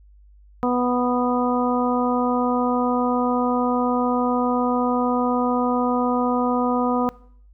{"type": "harmonic tone", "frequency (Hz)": 246.9, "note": "B3", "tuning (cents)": 0, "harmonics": [1, 2, 3, 4, 5], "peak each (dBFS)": [-21, -24, -26, -27, -28], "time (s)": [0.63, 7.09], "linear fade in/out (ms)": 0, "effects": ["noise-tail reverb RT60 0.6 s tail -21 dB re dry", "added 50 Hz sine -47 dBFS peak until 7.53 s"]}